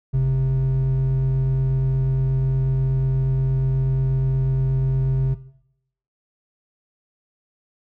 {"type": "tone pair together", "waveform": "triangle", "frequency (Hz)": [46.88, 132.3], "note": ["F#1", "C3"], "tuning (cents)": [23, 20], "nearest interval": "octave + tritone", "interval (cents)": 1797, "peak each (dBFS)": [-22, -14], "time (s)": [0.13, 5.35], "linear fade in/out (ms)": 20, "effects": ["noise-tail reverb RT60 0.8 s tail -19 dB re dry", "tanh soft clip ceiling -11 dBFS"]}